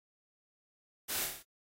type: noise with echo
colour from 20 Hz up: white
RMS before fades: -37 dBFS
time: 1.08-1.26 s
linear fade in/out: 20 ms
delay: 29 ms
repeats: 6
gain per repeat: -3 dB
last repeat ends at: 1.434 s
effects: AAC 48 kbps